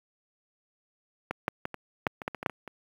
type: clicks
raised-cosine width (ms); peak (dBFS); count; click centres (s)
0.5; -15 / -11 / -16 / -21 / -8 / -22 / -14 / -21 / -20 / -9 / -23 / -26; 12; 1.31 / 1.481 / 1.654 / 1.743 / 2.068 / 2.218 / 2.279 / 2.347 / 2.429 / 2.462 / 2.497 / 2.677
effects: high-pass 100 Hz 12 dB/octave + 8-bit